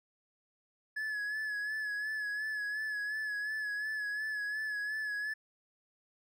triangle tone with vibrato, 1706 Hz, G#6, 46 cents sharp, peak -32 dBFS, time 0.96-5.34 s, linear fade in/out 10 ms, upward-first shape sine, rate 2.8 Hz, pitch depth 41 cents each way, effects none

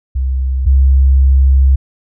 sine tone pair in turn, 65.41 / 66.86 Hz, C2 / C2, 0 / +38 cents, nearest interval unison, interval 38 cents, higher second, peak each -12 / -5 dBFS, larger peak second, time 0.15-0.66 / 0.66-1.76 s, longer second, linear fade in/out 10 ms, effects none

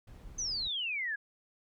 brown noise, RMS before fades -49 dBFS, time 0.07-0.68 s, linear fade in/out 5 ms
sine exponential sweep, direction down, 6290 to 1630 Hz, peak -32 dBFS, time 0.38-1.16 s, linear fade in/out 10 ms
effects none

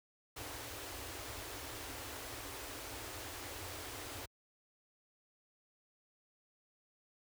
pink band-stop noise, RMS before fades -45 dBFS, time 0.36-4.26 s, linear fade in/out 10 ms, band 120 to 260 Hz, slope 96 dB/octave, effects high-pass 60 Hz 12 dB/octave

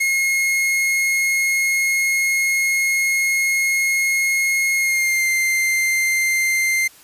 45% pulse tone with pitch glide, 2156 to 2093 Hz, C#7 to C7, -49 to 0 cents, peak -16 dBFS, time 0-6.88 s, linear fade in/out 10 ms, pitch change -51 cents, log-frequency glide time 4.76-5.28 s, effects white hiss -47 dBFS RMS until 7.03 s + resampled to 32000 Hz

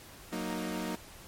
sawtooth chord, D# minor, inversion first, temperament equal with one note detuned, 185 / 233.1 / 309.9 Hz, F#3 / A#3 / D#4, 0 / 0 / -7 cents, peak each -34 dBFS, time 0.32-0.96 s, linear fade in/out 10 ms, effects pink hiss -51 dBFS RMS until 1.27 s + MP3 64 kbps

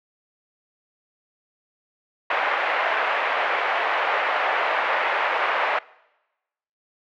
pink band-pass noise, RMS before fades -23 dBFS, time 2.3-5.79 s, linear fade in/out 5 ms, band 600 to 2400 Hz, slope 24 dB/octave, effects noise-tail reverb RT60 1.0 s tail -23 dB re dry

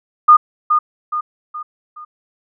sine tone with echo, 1221 Hz, D#6, 33 cents flat, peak -3 dBFS, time 0.28-0.37 s, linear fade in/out 10 ms, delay 420 ms, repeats 4, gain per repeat -7 dB, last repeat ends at 2.05 s, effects none

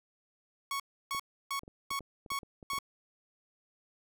sawtooth tone bursts, 1108.7 Hz, C#6, in tune, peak -29 dBFS, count 6, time 0.71-2.788 s, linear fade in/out 2 ms, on 88 ms, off 310 ms
clicks, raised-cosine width 2 ms, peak -36 dBFS, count 11, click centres 1.148 / 1.634 / 1.679 / 1.912 / 2.007 / 2.262 / 2.318 / 2.432 / 2.628 / 2.734 / 2.781 s
effects none

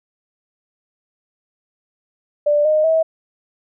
sine tone with pitch steps, 589 / 616.1 / 644.5 Hz, D5 / D#5 / E5, +5 / -17 / -39 cents, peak -12 dBFS, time 2.46-3.03 s, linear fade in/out 10 ms, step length 190 ms, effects none

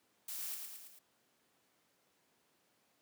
blue noise with echo, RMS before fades -43 dBFS, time 0.28-0.55 s, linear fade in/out 5 ms, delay 110 ms, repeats 4, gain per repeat -4 dB, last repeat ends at 0.99 s, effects pink hiss -74 dBFS RMS until 3.01 s + high-pass 200 Hz 12 dB/octave

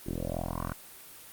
10% pulse tone with low-pass filter sweep, 42.54 Hz, F1, 45 cents flat, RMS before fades -34 dBFS, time 0.06-0.73 s, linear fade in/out 10 ms, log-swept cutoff 360 to 1400 Hz, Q 4.9, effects white hiss -49 dBFS RMS until 1.32 s + Opus 32 kbps

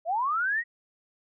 sine linear sweep, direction up, 622.3 to 1932 Hz, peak -24 dBFS, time 0.05-0.64 s, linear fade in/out 50 ms, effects none

